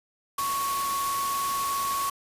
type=tone in noise; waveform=sine; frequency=1108.7 Hz; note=C#6; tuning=in tune; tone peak=-26 dBFS; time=0.38-2.1 s; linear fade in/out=5 ms; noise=white; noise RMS=-33 dBFS; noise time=0.38-2.1 s; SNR=+4 dB; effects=resampled to 32000 Hz